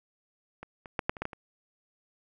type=clicks; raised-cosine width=0.5 ms; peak=-26 / -28 / -13 / -10 / -27 / -17 / -17 / -27 dBFS; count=8; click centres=0.63 / 0.858 / 0.992 / 1.095 / 1.168 / 1.22 / 1.254 / 1.332 s; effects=none